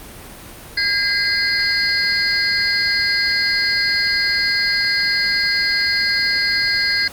sine tone cluster, 1620 / 2050 / 4260 / 4860 Hz, G#6 / C7 / C8 / D#8, -43 / -36 / +30 / -42 cents, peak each -21 dBFS, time 0.77-7.08 s, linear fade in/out 5 ms, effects pink hiss -37 dBFS RMS until 7.12 s + Opus 32 kbps

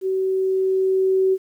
sine tone with level ramp, 379.5 Hz, F#4, 44 cents sharp, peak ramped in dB -19 to -14 dBFS, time 0.01-1.38 s, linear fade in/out 50 ms, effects 9-bit

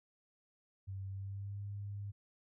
sine tone with pitch glide, 96.7 to 101.16 Hz, G2 to G#2, -23 to -45 cents, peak -40 dBFS, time 0.87-2.12 s, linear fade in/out 20 ms, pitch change +78 cents, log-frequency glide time 1.09-1.62 s, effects none

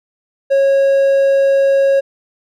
triangle tone, 548 Hz, C#5, 20 cents flat, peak -7 dBFS, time 0.5-2.01 s, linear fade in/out 20 ms, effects none

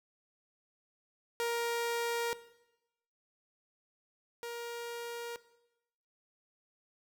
sawtooth tone pair in turn, 469.4 / 471.4 Hz, A#4 / A#4, +12 / +19 cents, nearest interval unison, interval 7 cents, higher second, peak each -27 / -35 dBFS, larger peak first, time 1.4-2.33 / 4.43-5.36 s, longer neither, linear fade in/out 0 ms, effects noise-tail reverb RT60 0.9 s tail -17 dB re dry

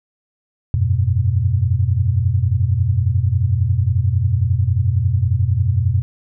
sine tone cluster, 87.8 / 98.9 / 122.5 Hz, F2 / G2 / B2, +10 / +16 / -14 cents, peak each -18 dBFS, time 0.74-6.02 s, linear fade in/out 0 ms, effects none

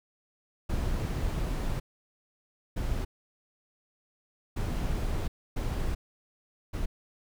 brown noise bursts at uneven times, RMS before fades -30 dBFS, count 5, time 0.69-1.8 / 2.76-3.05 / 4.56-5.28 / 5.56-5.95 / 6.73-6.86 s, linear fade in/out 10 ms, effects none

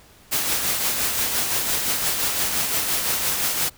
white noise with tremolo, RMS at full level -21 dBFS, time 0.31-3.7 s, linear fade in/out 20 ms, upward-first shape triangle, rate 5.8 Hz, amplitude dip 45%, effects pink hiss -51 dBFS RMS until 3.77 s

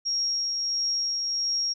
sine tone with tremolo, 5588 Hz, F8, in tune, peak -23 dBFS, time 0.05-1.74 s, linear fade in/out 20 ms, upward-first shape triangle, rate 1.5 Hz, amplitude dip 30%, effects none

